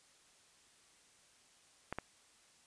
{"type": "clicks", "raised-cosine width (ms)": 0.5, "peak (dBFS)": -23, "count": 2, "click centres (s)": [1.926, 1.986], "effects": ["white hiss -66 dBFS RMS until 2.66 s", "resampled to 22050 Hz"]}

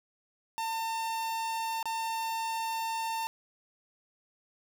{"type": "tone with dropouts", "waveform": "45% pulse", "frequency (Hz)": 902, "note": "A5", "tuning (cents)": 43, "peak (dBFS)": -31, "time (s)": [0.58, 3.27], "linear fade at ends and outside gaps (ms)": 0, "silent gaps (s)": [1.828, 1.856], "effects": ["12-bit"]}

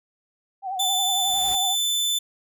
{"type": "tone with vibrato", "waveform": "sine", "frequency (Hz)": 760, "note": "F#5", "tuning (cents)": 46, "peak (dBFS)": -26, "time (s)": [0.62, 1.76], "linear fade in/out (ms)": 50, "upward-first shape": "triangle", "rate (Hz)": 11, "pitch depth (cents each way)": 86}
{"type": "noise with exponential growth", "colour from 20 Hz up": "pink", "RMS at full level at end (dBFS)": -37, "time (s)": [0.67, 1.55], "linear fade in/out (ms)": 0, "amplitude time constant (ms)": 190}
{"type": "tone", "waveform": "sawtooth", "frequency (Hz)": 3520, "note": "A7", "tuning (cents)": 0, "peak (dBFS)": -18, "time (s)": [0.79, 2.19], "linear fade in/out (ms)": 10}
{"effects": []}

